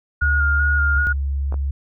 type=tone with vibrato; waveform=sine; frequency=1424 Hz; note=F6; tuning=33 cents sharp; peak=-17 dBFS; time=0.21-1.13 s; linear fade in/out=10 ms; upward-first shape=square; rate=2.6 Hz; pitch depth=20 cents each way
type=tone with pitch glide; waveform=sine; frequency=72 to 71.59 Hz; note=D2 to D2; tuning=-34 to -44 cents; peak=-17 dBFS; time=0.22-1.07 s; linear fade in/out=0 ms; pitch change=-10 cents; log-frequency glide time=0.68-0.95 s
type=tone; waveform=sine; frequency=69.3 Hz; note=C#2; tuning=in tune; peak=-19 dBFS; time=0.96-1.71 s; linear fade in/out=5 ms
type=clicks; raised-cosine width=1 ms; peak=-19 dBFS; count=2; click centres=1.524 / 1.542 s
effects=none